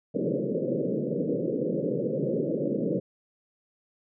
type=band-pass noise; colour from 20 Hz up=white; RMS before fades=-28 dBFS; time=0.14-3 s; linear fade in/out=10 ms; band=130 to 560 Hz; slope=96 dB/octave; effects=none